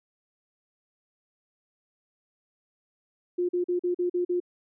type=tone bursts; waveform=sine; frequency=355.1 Hz; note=F4; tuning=29 cents sharp; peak=-23 dBFS; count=7; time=3.38-4.402 s; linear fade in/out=10 ms; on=110 ms; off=42 ms; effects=none